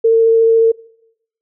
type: tone with vibrato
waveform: sine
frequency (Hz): 453.3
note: A#4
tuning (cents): -48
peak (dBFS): -7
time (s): 0.04-0.72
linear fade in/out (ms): 10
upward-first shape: triangle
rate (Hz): 14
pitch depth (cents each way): 10
effects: noise-tail reverb RT60 0.8 s tail -23 dB re dry